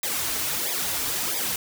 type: noise with flanger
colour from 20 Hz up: white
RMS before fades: -27 dBFS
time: 0.03-1.56 s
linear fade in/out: 2 ms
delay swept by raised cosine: 0.69 to 5.59 ms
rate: 1.5 Hz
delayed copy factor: -0.95
effects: none